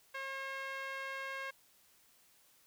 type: tone with band-pass filter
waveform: sawtooth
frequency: 539 Hz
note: C#5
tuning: 49 cents flat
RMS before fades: -42 dBFS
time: 0.14-1.51 s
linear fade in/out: 10 ms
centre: 1800 Hz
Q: 1.7
effects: white hiss -67 dBFS RMS until 2.66 s